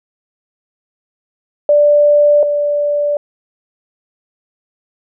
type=tone pair in turn; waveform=sine; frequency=587.3 / 584.4 Hz; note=D5 / D5; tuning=0 / -9 cents; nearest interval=unison; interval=9 cents; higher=first; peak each=-6 / -12 dBFS; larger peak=first; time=1.69-2.43 / 2.43-3.17 s; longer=neither; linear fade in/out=2 ms; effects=none